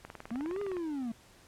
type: click train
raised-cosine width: 0.5 ms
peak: -28 dBFS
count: 15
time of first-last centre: 0.05-0.768 s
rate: 19.5 Hz
type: linear two-way sweep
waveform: triangle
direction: up then down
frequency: 220 to 415.3 to 220 Hz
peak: -31 dBFS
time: 0.31-1.12 s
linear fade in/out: 5 ms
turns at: 0.61 s
effects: pink hiss -59 dBFS RMS until 1.47 s + low-pass 11000 Hz 12 dB/octave